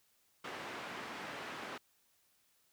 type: band-pass noise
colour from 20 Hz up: white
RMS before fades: -45 dBFS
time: 0.44-1.78 s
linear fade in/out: 5 ms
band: 170 to 1900 Hz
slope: 12 dB/octave
effects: white hiss -73 dBFS RMS until 2.72 s